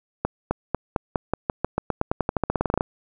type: accelerating click train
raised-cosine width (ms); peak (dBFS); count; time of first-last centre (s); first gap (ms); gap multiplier
1; -7; 24; 0.25-2.809; 260; 0.91
effects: none